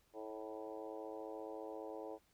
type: harmonic tone with a mistuned harmonic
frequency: 108.9 Hz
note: A2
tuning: 17 cents flat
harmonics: 3 / 4 / 5 / 6 / 7 / 8 / 9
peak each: -51 / -49 / -50 / -54 / -54 / -58 / -59 dBFS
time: 0.13-2.19 s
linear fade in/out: 50 ms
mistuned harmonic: 6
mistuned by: -38 cents
effects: pink hiss -74 dBFS RMS until 2.33 s